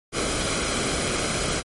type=noise with comb filter; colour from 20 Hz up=pink; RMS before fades=-25 dBFS; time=0.12-1.63 s; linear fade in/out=50 ms; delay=1.1 ms; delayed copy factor=-0.5; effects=MP3 48 kbps